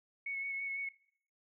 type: tone with vibrato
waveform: sine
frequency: 2206 Hz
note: C#7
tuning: 9 cents flat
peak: -36 dBFS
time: 0.26-0.89 s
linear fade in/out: 5 ms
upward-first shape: sine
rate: 6 Hz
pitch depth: 18 cents each way
effects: noise-tail reverb RT60 0.6 s tail -21 dB re dry